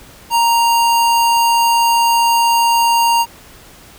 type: tone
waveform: square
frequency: 932.3 Hz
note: A#5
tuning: in tune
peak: -11 dBFS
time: 0.3-3.26 s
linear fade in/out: 50 ms
effects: pink hiss -41 dBFS RMS until 3.98 s